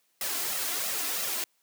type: noise with flanger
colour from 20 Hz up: white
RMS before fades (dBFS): -31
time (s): 0.21-1.44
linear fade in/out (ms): 2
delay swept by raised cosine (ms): 1.5 to 3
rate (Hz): 3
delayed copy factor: +0.6
effects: white hiss -71 dBFS RMS until 1.62 s + high-pass 200 Hz 12 dB/octave